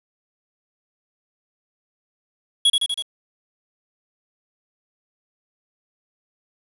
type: tone with echo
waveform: square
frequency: 3339 Hz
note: G#7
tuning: 9 cents sharp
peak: -13 dBFS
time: 2.65-2.7 s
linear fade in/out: 5 ms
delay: 81 ms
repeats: 4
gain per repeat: -3 dB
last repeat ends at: 3.024 s
effects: resampled to 24000 Hz + 7-bit